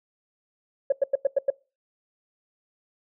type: tone bursts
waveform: sine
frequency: 550 Hz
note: C#5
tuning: 14 cents flat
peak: -16 dBFS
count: 6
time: 0.9-1.503 s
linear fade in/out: 5 ms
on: 23 ms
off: 93 ms
effects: noise-tail reverb RT60 0.3 s tail -23 dB re dry + tanh soft clip ceiling -12 dBFS